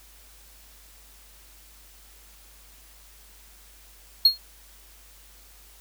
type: tone with exponential decay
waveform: triangle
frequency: 4279 Hz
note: C8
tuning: 38 cents sharp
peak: -8 dBFS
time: 4.25-4.38 s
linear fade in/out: 5 ms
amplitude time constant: 28 ms
effects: added 50 Hz sine -53 dBFS peak until 5.8 s + white hiss -53 dBFS RMS until 5.8 s